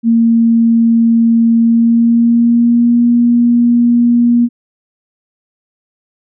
sine tone with pitch glide, 230 to 238.4 Hz, A#3 to A#3, -23 to +39 cents, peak -6 dBFS, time 0.03-4.49 s, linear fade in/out 50 ms, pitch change +62 cents, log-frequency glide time 1.59-3.03 s, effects none

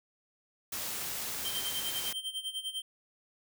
white noise, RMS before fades -37 dBFS, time 0.72-2.13 s, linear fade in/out 5 ms
square tone with tremolo, 3136 Hz, G7, in tune, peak -33 dBFS, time 1.45-2.82 s, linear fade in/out 2 ms, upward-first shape sine, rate 10 Hz, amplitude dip 80%
effects none

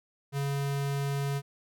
square tone, 140.1 Hz, C#3, 19 cents sharp, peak -29 dBFS, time 0.32-1.42 s, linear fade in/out 50 ms, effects none

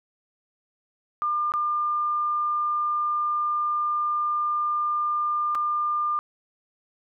sine tone with dropouts, 1200 Hz, D6, 37 cents sharp, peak -22 dBFS, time 1.22-6.19 s, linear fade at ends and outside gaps 0 ms, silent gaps 1.52-1.538 / 5.549-5.553 s, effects none

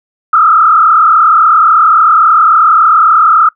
sine tone with frequency modulation, 1292 Hz, E6, 35 cents flat, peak -3 dBFS, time 0.33-3.49 s, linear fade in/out 5 ms, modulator 36.4 Hz, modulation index 2, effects noise-tail reverb RT60 0.1 s tail -21 dB re dry

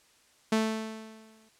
sawtooth tone with exponential decay, 220 Hz, A3, in tune, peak -18 dBFS, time 0.52-1.49 s, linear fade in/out 5 ms, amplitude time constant 210 ms, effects white hiss -63 dBFS RMS until 1.59 s + low-pass 9000 Hz 12 dB/octave

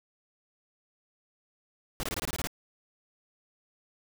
pink noise bursts, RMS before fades -33 dBFS, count 9, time 2-2.472 s, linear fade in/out 0 ms, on 32 ms, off 23 ms, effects none

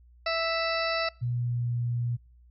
harmonic tone, 659.3 Hz, E5, in tune, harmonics 1 / 2 / 3 / 4 / 6 / 7 / 8, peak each -29 / -32 / -34 / -35 / -37 / -37 / -38 dBFS, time 0.26-1.09 s, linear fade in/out 5 ms
sine tone with pitch glide, 121.3 to 119.98 Hz, B2 to B2, -31 to -50 cents, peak -26 dBFS, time 1.21-2.17 s, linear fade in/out 20 ms, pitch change -19 cents, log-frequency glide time 1.33-1.75 s
effects noise-tail reverb RT60 0.5 s tail -26 dB re dry + added 60 Hz sine -53 dBFS peak until 2.5 s

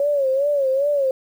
sine tone with vibrato, 554.4 Hz, C#5, in tune, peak -16 dBFS, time 0-1.11 s, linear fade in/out 2 ms, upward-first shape sine, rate 2.5 Hz, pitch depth 99 cents each way, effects 8-bit

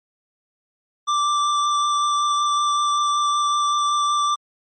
square tone with vibrato, 1174.7 Hz, D6, in tune, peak -18 dBFS, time 1.07-4.36 s, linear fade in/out 20 ms, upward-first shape triangle, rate 5.3 Hz, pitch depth 12 cents each way, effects low-pass 8000 Hz 12 dB/octave + MP3 32 kbps

